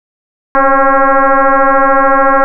sine tone with frequency modulation, 277.8 Hz, C#4, 4 cents sharp, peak -5 dBFS, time 0.55-2.44 s, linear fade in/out 0 ms, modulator 271 Hz, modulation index 4.9, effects none

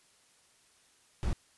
brown noise, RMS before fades -30 dBFS, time 1.23-1.33 s, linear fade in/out 0 ms, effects white hiss -65 dBFS RMS until 1.57 s + resampled to 24000 Hz

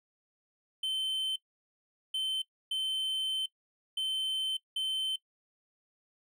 triangle tone bursts at uneven times, 3083 Hz, G7, 29 cents flat, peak -28 dBFS, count 5, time 0.83-1.36 / 2.14-2.42 / 2.71-3.46 / 3.97-4.57 / 4.76-5.16 s, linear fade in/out 5 ms, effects noise-tail reverb RT60 0.1 s tail -21 dB re dry

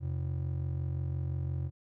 triangle ring-modulated tone, 109 Hz, A2, 16 cents flat, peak -26 dBFS, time 0-1.71 s, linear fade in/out 50 ms, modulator 22.9 Hz, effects none

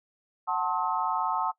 sine chord, F# diminished seventh, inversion none, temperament just, 740 / 888 / 1065.6 / 1278.7 Hz, F#5 / A5 / C6 / Eb6, 0 / +16 / +31 / +47 cents, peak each -32 / -29 / -31 / -32 dBFS, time 0.47-1.52 s, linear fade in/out 20 ms, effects noise-tail reverb RT60 0.1 s tail -20 dB re dry

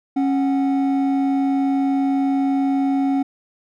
triangle tone pair together, 274.1 / 739 Hz, C#4 / F#5, -19 / -2 cents, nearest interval octave + perfect fourth, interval 1717 cents, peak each -14 / -24 dBFS, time 0.16-3.23 s, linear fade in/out 10 ms, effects tanh soft clip ceiling -9 dBFS

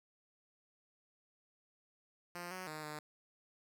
5% pulse tone with pitch steps, 175 / 185.2 / 154.4 / 151.4 Hz, F3 / F#3 / D#3 / D#3, +4 / +2 / -13 / -47 cents, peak -32 dBFS, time 2.35-2.99 s, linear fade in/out 2 ms, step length 160 ms, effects none

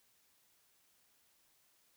silence, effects white hiss -72 dBFS RMS until 1.96 s

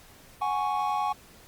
triangle chord, F# suspended second, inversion none, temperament equal, 740 / 830.6 / 1108.7 Hz, F#5 / G#5 / C#6, 0 / 0 / 0 cents, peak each -30 / -26 / -28 dBFS, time 0.41-1.13 s, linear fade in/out 10 ms, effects pink hiss -53 dBFS RMS until 1.47 s + Opus 48 kbps

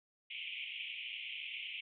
white band-pass noise, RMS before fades -44 dBFS, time 0.3-1.81 s, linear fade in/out 10 ms, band 2200 to 3200 Hz, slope 96 dB/octave, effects none

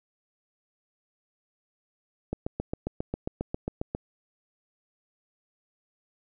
click train, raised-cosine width 2 ms, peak -16 dBFS, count 13, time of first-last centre 2.33-3.949 s, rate 7.41 Hz, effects none

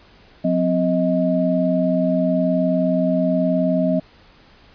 sine tone cluster, 180.4 / 259.4 / 629 Hz, F#3 / C4 / D#5, -44 / -15 / +19 cents, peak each -20 dBFS, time 0.44-4 s, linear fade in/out 10 ms, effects pink hiss -50 dBFS RMS until 4.74 s + resampled to 11025 Hz

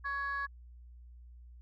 sine tone pair together, 1118 / 1675.1 Hz, C#6 / G#6, +14 / +14 cents, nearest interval perfect fifth, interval 700 cents, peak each -35 / -34 dBFS, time 0.04-0.47 s, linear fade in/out 20 ms, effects tanh soft clip ceiling -29 dBFS + added 60 Hz sine -50 dBFS peak until 1.61 s

